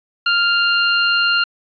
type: tone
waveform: 20% pulse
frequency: 1396.9 Hz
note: F6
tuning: in tune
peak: -8 dBFS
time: 0.26-1.44 s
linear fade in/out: 5 ms
effects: resampled to 11025 Hz + 8-bit